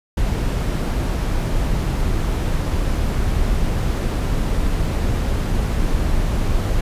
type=noise; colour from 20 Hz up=brown; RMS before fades=-19 dBFS; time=0.17-6.81 s; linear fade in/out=5 ms; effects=resampled to 32000 Hz